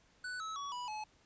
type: tone with pitch steps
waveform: square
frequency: 1489 / 1296.2 / 1128.5 / 982.4 / 855.2 Hz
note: F#6 / E6 / C#6 / B5 / A5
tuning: +11 / -30 / +31 / -9 / -49 cents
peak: -40 dBFS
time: 0.24-1.04 s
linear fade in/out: 5 ms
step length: 160 ms
effects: pink hiss -68 dBFS RMS until 1.25 s + resampled to 16000 Hz